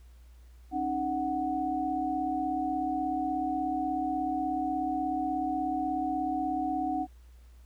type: tone cluster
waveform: sine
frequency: 271.4 / 307.9 / 741 Hz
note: C#4 / D#4 / F#5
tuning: -36 / -18 / +2 cents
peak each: -35 / -33 / -30 dBFS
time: 0.71-7.07 s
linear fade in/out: 50 ms
effects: added 60 Hz sine -50 dBFS peak until 7.65 s + pink hiss -67 dBFS RMS until 7.65 s